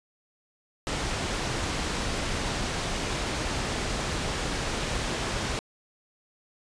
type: low-pass noise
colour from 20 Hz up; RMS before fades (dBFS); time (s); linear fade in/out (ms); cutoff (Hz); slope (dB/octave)
pink; -30; 0.87-5.59; 0; 7300; 12
effects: resampled to 22050 Hz